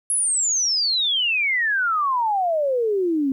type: exponential sweep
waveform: sine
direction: down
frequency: 10840 to 261.6 Hz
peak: -18 dBFS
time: 0.1-3.32 s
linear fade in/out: 2 ms
effects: 10-bit